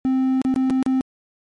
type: tone with dropouts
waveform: triangle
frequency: 261.6 Hz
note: C4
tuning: in tune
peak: -14 dBFS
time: 0.05-1.01 s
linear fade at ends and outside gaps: 0 ms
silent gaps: 0.416-0.449 / 0.541-0.561 / 0.699-0.705 / 0.827-0.863 s
effects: MP3 48 kbps